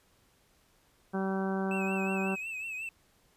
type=harmonic tone; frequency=192.1 Hz; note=G3; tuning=35 cents flat; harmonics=1 / 2 / 3 / 4 / 5 / 6 / 7 / 8; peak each=-31 / -35 / -41 / -39 / -44 / -45 / -47 / -43 dBFS; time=1.13-2.36 s; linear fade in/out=20 ms
type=tone with vibrato; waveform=triangle; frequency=2606 Hz; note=E7; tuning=20 cents flat; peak=-34 dBFS; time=1.71-2.89 s; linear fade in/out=2 ms; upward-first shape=triangle; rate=5.5 Hz; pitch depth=82 cents each way
effects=pink hiss -67 dBFS RMS until 3.36 s + resampled to 32000 Hz